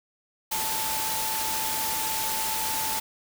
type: tone in noise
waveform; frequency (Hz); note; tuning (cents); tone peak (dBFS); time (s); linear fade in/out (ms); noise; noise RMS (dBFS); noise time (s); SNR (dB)
sine; 880; A5; 0; -32; 0.51-3; 10; white; -29; 0.51-3; -6
effects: none